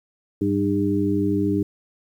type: harmonic tone with a mistuned harmonic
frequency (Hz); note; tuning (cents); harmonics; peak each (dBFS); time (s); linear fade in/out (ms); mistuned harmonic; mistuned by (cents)
100.7; G2; +47; 1 / 2 / 3 / 4; -27 / -25 / -21 / -26; 0.41-1.63; 5; 2; -60
effects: 9-bit